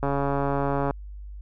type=click train; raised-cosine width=1 ms; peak=-12 dBFS; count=124; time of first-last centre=0.03-0.909 s; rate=140 Hz; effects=added 50 Hz sine -36 dBFS peak until 1.41 s